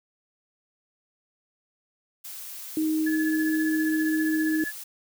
blue noise, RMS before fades -39 dBFS, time 2.24-4.84 s, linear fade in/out 10 ms
sine tone, 313.3 Hz, D#4, 12 cents sharp, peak -22 dBFS, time 2.77-4.64 s, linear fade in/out 2 ms
sine tone with tremolo, 1711 Hz, A6, 49 cents flat, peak -27 dBFS, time 3.06-4.72 s, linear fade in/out 10 ms, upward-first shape triangle, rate 15 Hz, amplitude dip 75%
effects none

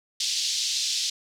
white band-pass noise, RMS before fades -27 dBFS, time 0.2-1.1 s, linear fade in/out 5 ms, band 3400 to 5900 Hz, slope 24 dB/octave, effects none

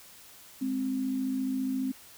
sine tone pair together, 208.1 / 262.7 Hz, G#3 / C4, +4 / +7 cents, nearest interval major third, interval 403 cents, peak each -37 / -28 dBFS, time 0.61-1.92 s, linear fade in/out 10 ms, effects white hiss -52 dBFS RMS until 2.17 s

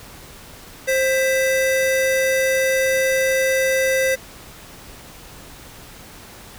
square tone pair together, 527.3 / 1991 Hz, C5 / B6, +13 / +14 cents, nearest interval octave + major seventh, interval 2301 cents, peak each -18 / -23 dBFS, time 0.87-4.16 s, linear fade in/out 20 ms, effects pink hiss -41 dBFS RMS until 6.58 s

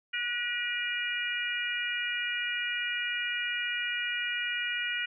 harmonic tone with a mistuned harmonic, 479.4 Hz, A#4, 48 cents sharp, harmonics 3 / 4 / 5 / 6, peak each -35 / -35 / -35 / -35 dBFS, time 0.13-5.06 s, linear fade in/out 10 ms, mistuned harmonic 3, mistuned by +29 cents, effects none

